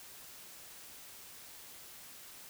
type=silence; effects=white hiss -52 dBFS RMS until 2.49 s